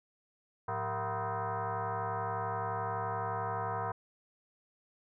sine tone with frequency modulation, 107.2 Hz, A2, 45 cents flat, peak -32 dBFS, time 0.68-3.92 s, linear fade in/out 5 ms, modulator 286 Hz, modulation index 4.2, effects none

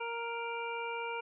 harmonic tone with a mistuned harmonic, 466.2 Hz, A#4, in tune, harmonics 1 / 2 / 3 / 5 / 6, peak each -40 / -39 / -44 / -42 / -48 dBFS, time 0-1.21 s, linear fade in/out 10 ms, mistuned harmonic 5, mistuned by +17 cents, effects none

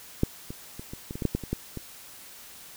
clicks, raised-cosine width 3 ms, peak -8 / -23 / -25 / -24 / -22 / -22 / -17 / -10 / -13 / -23 / -14 / -21 dBFS, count 12, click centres 0.234 / 0.505 / 0.795 / 0.935 / 1.109 / 1.155 / 1.222 / 1.253 / 1.35 / 1.437 / 1.53 / 1.773 s, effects white hiss -47 dBFS RMS until 2.76 s

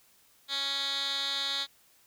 10% pulse tone with band-pass filter, 277.2 Hz, C#4, in tune, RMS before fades -32 dBFS, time 0.48-1.67 s, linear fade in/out 50 ms, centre 3600 Hz, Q 4.7, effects white hiss -63 dBFS RMS until 2.06 s

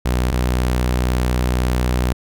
sawtooth tone pair in turn, 61.74 / 61.96 Hz, B1 / B1, 0 / +6 cents, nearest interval unison, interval 6 cents, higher second, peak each -12 dBFS, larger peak neither, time 0.05-0.32 / 0.32-2.13 s, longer second, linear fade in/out 10 ms, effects none

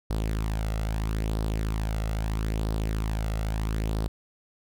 sawtooth tone with flanger, 53.9 Hz, A1, 35 cents flat, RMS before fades -28 dBFS, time 0.1-4.08 s, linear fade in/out 5 ms, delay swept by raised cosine 0.21 to 1.51 ms, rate 0.77 Hz, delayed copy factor +0.5, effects none

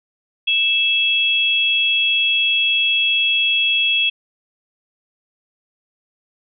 sine tone pair together, 2637 / 3315 Hz, E7 / G#7, 0 / -4 cents, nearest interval major third, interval 396 cents, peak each -17 dBFS, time 0.47-4.1 s, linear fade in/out 10 ms, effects none

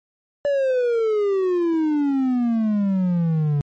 triangle exponential sweep, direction down, 580 to 142 Hz, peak -15 dBFS, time 0.45-3.61 s, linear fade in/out 0 ms, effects MP3 32 kbps

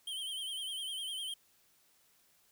square tone with vibrato, 3136 Hz, G7, in tune, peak -38 dBFS, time 0.07-1.34 s, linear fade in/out 5 ms, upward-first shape sine, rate 9.9 Hz, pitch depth 65 cents each way, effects white hiss -69 dBFS RMS until 2.51 s

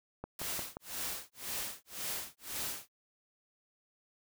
click train, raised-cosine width 1 ms, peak -26 dBFS, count 4, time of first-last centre 0.24-0.769 s, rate 5.67 Hz
white noise with tremolo, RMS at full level -37 dBFS, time 0.39-2.89 s, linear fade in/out 2 ms, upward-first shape sine, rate 1.9 Hz, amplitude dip 100%
effects none

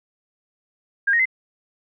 sine tone with pitch steps, 1614 / 1869 / 2056 Hz, G#6 / A#6 / C7, -50 / +4 / -31 cents, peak -15 dBFS, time 1.07-1.256 s, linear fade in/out 10 ms, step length 62 ms, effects none

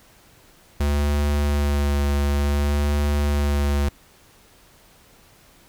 square tone with vibrato, 72.1 Hz, D2, 31 cents flat, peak -19 dBFS, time 0.8-3.89 s, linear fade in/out 5 ms, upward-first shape sine, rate 0.56 Hz, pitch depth 19 cents each way, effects pink hiss -53 dBFS RMS until 5.68 s

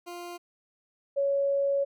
20% pulse / sine tone pair in turn, 349.5 / 557.7 Hz, F4 / C#5, +1 / +10 cents, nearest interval minor sixth, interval 809 cents, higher second, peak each -33 / -23 dBFS, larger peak second, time 0.06-0.38 / 1.16-1.85 s, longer second, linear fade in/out 20 ms, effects none

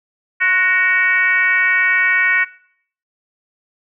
sine tone with frequency modulation, 1864.7 Hz, A#6, in tune, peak -12 dBFS, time 0.4-2.45 s, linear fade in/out 20 ms, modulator 389 Hz, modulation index 1.2, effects noise-tail reverb RT60 0.6 s tail -19 dB re dry

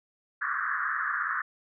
white band-pass noise, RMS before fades -30 dBFS, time 0.41-1.42 s, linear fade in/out 10 ms, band 1100 to 1800 Hz, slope 96 dB/octave, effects none

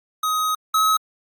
square tone pair in turn, 1259 / 1280.3 Hz, D#6 / D#6, +20 / +49 cents, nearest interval unison, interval 29 cents, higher second, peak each -20 / -16 dBFS, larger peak second, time 0.23-0.55 / 0.74-0.97 s, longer first, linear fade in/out 5 ms, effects Opus 48 kbps

